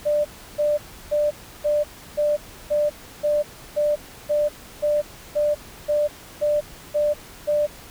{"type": "tone bursts", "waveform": "sine", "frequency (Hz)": 593, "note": "D5", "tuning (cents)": 17, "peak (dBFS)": -17, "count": 15, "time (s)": [0.05, 7.67], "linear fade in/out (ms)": 20, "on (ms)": 200, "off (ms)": 330, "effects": ["pink hiss -43 dBFS RMS until 7.9 s"]}